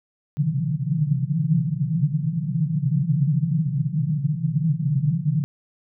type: band-pass noise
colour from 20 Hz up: white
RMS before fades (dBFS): -22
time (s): 0.37-5.44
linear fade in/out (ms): 0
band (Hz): 130 to 170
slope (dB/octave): 96
effects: none